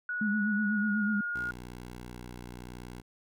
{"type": "tone with pitch glide", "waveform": "sine", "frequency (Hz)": [1462, 1428.6], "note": ["F#6", "F6"], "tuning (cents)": [-21, 39], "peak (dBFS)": -31, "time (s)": [0.09, 1.51], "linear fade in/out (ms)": 2, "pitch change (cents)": -40, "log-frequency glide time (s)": [0.6, 1.13]}
{"type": "tone with vibrato", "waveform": "sine", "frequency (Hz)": 209.5, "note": "G#3", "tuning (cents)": 15, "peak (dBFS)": -27, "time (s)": [0.21, 1.21], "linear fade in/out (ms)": 5, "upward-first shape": "sine", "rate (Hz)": 8.1, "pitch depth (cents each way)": 63}
{"type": "tone", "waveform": "10% pulse", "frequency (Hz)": 60.9, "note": "B1", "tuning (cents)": -24, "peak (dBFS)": -34, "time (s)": [1.34, 3.02], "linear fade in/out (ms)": 20}
{"effects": []}